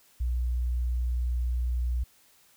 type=tone; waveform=sine; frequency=60.9 Hz; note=B1; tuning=24 cents flat; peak=-24 dBFS; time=0.2-2.04 s; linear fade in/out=10 ms; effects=tanh soft clip ceiling -21 dBFS + white hiss -61 dBFS RMS until 2.56 s